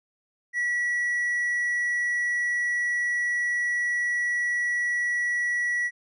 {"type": "tone with hard clipping", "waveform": "sine", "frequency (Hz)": 1938, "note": "B6", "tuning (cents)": -33, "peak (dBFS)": -24, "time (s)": [0.53, 5.91], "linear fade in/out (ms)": 50, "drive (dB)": 2, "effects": []}